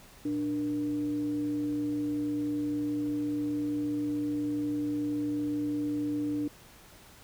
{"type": "tone with frequency modulation", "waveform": "sine", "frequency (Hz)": 295.6, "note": "D4", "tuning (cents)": 11, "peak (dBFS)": -28, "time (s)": [0.25, 6.48], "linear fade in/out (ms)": 5, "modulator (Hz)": 177, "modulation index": 0.35, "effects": ["pink hiss -54 dBFS RMS until 7.23 s"]}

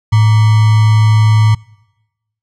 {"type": "tone with sample-and-hold", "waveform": "sine", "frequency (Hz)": 108.5, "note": "A2", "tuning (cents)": -24, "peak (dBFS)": -5, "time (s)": [0.12, 1.55], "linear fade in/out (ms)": 10, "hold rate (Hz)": 1050, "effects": ["noise-tail reverb RT60 1.0 s tail -25 dB re dry", "low-pass 6000 Hz 12 dB/octave"]}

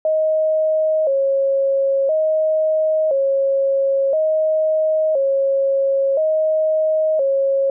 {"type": "tone with vibrato", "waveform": "sine", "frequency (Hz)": 585, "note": "D5", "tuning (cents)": -7, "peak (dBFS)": -14, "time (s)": [0.05, 7.7], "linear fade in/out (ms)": 2, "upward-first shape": "square", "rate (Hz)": 0.49, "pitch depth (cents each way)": 120, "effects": []}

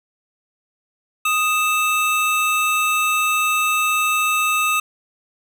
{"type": "tone pair together", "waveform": "square", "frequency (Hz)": [1244.5, 2637], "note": ["D#6", "E7"], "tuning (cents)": [0, 0], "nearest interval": "octave + minor second", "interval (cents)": 1300, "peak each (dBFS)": -20, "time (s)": [1.25, 4.8], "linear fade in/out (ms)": 5, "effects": []}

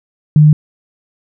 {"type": "tone", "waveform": "sine", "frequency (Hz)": 151.5, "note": "D#3", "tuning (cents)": -46, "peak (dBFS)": -3, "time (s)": [0.36, 0.53], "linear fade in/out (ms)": 2, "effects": []}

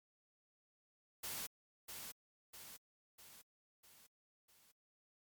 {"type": "noise with echo", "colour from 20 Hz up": "white", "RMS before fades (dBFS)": -44, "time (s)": [1.23, 1.47], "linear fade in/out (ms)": 10, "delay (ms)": 650, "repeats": 5, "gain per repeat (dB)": -5, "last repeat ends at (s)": 4.72, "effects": ["MP3 96 kbps"]}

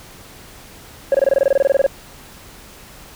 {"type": "tone bursts", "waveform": "sine", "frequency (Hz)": 549, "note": "C#5", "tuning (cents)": -17, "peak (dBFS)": -7, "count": 16, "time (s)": [1.12, 1.865], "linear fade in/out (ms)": 2, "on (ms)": 25, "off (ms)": 23, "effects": ["tanh soft clip ceiling -9 dBFS", "pink hiss -41 dBFS RMS until 3.15 s"]}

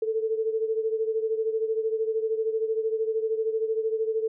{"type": "beating tone pair", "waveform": "sine", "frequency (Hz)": [440, 453], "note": ["A4", "A#4"], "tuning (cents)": [0, -50], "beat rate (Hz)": 13, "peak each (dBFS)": [-25, -30], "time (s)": [0.02, 4.28], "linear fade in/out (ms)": 5, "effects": []}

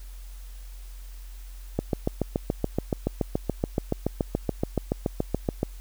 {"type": "click train", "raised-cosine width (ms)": 2, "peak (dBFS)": -10, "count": 28, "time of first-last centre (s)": [1.79, 5.631], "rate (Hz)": 7.03, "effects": ["added 44 Hz sine -38 dBFS peak until 5.8 s", "white hiss -54 dBFS RMS until 5.8 s"]}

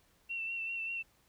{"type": "tone with vibrato", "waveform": "sine", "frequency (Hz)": 2703, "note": "E7", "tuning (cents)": 43, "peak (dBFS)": -35, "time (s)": [0.29, 1.03], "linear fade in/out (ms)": 20, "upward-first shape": "sine", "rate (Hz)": 5.1, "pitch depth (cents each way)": 29, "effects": ["pink hiss -69 dBFS RMS until 1.28 s"]}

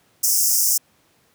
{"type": "high-pass noise", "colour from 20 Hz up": "pink", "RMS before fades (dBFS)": -18, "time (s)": [0.23, 0.78], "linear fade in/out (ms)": 10, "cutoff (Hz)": 5200, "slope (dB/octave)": 96, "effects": ["pink hiss -60 dBFS RMS until 1.34 s", "high-pass 100 Hz 12 dB/octave"]}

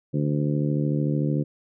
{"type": "harmonic tone", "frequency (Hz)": 73.42, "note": "D2", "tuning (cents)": 0, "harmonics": [2, 3, 4, 5, 6, 7], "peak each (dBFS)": [-23, -29, -28, -33, -39, -35], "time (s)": [0.13, 1.44], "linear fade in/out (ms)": 20, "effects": []}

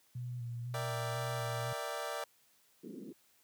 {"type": "tone with vibrato", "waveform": "sine", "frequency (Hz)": 120.8, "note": "B2", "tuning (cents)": -38, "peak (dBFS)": -37, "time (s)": [0.15, 1.73], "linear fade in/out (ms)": 5, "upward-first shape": "square", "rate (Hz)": 2, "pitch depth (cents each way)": 29}
{"type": "chord", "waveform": "25% pulse", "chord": "E half-diminished seventh", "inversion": "second", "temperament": "equal", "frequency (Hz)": [466.2, 587.3, 659.3, 784], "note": ["Bb4", "D5", "E5", "G5"], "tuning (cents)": [0, 0, 0, 0], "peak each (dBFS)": [-41, -37, -40, -41], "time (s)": [0.74, 2.24], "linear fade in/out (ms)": 2}
{"type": "band-pass noise", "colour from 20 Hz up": "pink", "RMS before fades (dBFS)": -47, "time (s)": [2.83, 3.13], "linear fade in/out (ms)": 10, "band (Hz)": [190, 410], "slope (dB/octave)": 48}
{"effects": ["white hiss -69 dBFS RMS until 3.43 s", "high-pass 80 Hz 12 dB/octave"]}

